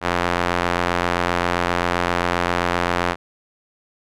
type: tone with band-pass filter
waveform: sawtooth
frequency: 87.6 Hz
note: F2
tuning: 6 cents sharp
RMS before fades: -21 dBFS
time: 0.01-3.16 s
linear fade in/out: 50 ms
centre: 1300 Hz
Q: 0.74
effects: none